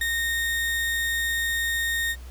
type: tone with ADSR envelope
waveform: 35% pulse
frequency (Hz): 1846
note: A#6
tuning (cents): -17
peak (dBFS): -20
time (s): 0.01-2.16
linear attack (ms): 4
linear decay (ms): 20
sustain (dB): -2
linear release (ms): 53
effects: added 62 Hz sine -37 dBFS peak until 2.3 s + pink hiss -51 dBFS RMS until 2.3 s